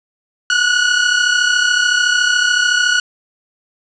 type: tone pair together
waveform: sawtooth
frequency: 1446.2 / 1480 Hz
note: F#6 / F#6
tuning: -40 / 0 cents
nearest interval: unison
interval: 40 cents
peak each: -11 dBFS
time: 0.5-3 s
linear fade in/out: 2 ms
effects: resampled to 16000 Hz + 7-bit